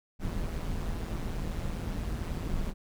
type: noise with amplitude modulation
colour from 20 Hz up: brown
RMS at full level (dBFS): -30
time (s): 0.19-2.74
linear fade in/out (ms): 50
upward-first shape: sine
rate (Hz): 166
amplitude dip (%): 65
effects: none